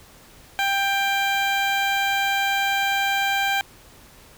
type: tone with notch filter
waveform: 15% pulse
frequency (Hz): 790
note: G5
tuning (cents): +13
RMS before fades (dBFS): -22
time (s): 0.59-3.61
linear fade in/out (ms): 0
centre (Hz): 9400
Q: 0.83
effects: pink hiss -49 dBFS RMS until 4.37 s